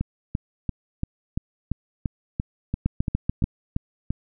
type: two click trains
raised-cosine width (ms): 5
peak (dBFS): -9 / -12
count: 5 / 13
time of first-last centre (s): 2.86-3.441 / 0.01-4.106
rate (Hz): 6.89 / 2.93
effects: none